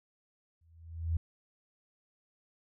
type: tone with exponential growth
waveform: sine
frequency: 82.5 Hz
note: E2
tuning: 2 cents sharp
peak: -25 dBFS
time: 0.61-1.17 s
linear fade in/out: 5 ms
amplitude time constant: 120 ms
effects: none

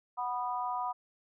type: harmonic tone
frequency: 246.3 Hz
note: B3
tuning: 5 cents flat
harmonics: 3 / 4 / 5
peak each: -36 / -34 / -39 dBFS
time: 0.17-0.93 s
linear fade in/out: 20 ms
effects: none

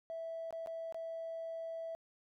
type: tone with dropouts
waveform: triangle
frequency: 657 Hz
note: E5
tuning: 6 cents flat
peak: -36 dBFS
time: 0.1-1.95 s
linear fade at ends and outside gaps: 0 ms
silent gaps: 0.507-0.526 / 0.661-0.672 / 0.924-0.945 s
effects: tanh soft clip ceiling -37 dBFS

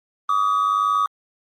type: ring-modulated tone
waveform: triangle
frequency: 1200 Hz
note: D6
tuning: 37 cents sharp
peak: -11 dBFS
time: 0.29-1.06 s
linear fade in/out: 2 ms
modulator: 50.5 Hz
effects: tanh soft clip ceiling -10 dBFS + Opus 24 kbps

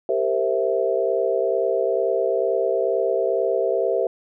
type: chord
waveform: sine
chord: C dominant seventh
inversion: second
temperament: equal with one note detuned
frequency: 392 / 461.1 / 523.3 / 659.3 Hz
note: G4 / Bb4 / C5 / E5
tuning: 0 / -19 / 0 / 0 cents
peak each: -24 dBFS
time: 0.09-4.07 s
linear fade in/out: 2 ms
effects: none

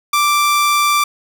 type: tone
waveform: sawtooth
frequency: 1174.7 Hz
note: D6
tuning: in tune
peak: -8 dBFS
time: 0.13-1.04 s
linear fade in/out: 5 ms
effects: none

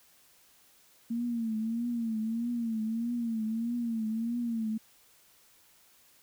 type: tone with vibrato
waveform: sine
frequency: 229 Hz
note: A#3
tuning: 31 cents flat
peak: -29 dBFS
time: 1.1-4.78 s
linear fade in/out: 10 ms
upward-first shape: triangle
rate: 1.6 Hz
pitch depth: 99 cents each way
effects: white hiss -62 dBFS RMS until 6.22 s

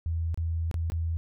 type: tone with dropouts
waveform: sine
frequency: 82.41 Hz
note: E2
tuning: in tune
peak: -26 dBFS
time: 0.06-1.17 s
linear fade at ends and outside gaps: 0 ms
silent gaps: 0.344-0.375 / 0.713-0.742 / 0.9-0.92 s
effects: none

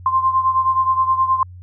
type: beating tone pair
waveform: sine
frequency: 1046.5 / 1056 Hz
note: C6 / C6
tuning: 0 / +16 cents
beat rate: 9.5 Hz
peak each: -15 / -20 dBFS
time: 0.06-1.43 s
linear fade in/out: 2 ms
effects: added 90 Hz sine -35 dBFS peak until 1.62 s

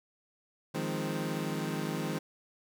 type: chord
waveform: 25% pulse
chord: F minor seventh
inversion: third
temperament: equal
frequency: 155.56 / 174.61 / 207.7 / 261.6 Hz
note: Eb3 / F3 / Ab3 / C4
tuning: 0 / 0 / 0 / 0 cents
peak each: -32 / -35 / -34 / -36 dBFS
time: 0.74-2.19 s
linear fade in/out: 10 ms
effects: none

